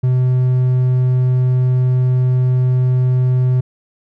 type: tone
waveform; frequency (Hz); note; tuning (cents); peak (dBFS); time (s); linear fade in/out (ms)
triangle; 127.1; C3; -50; -9; 0.03-3.61; 10
effects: none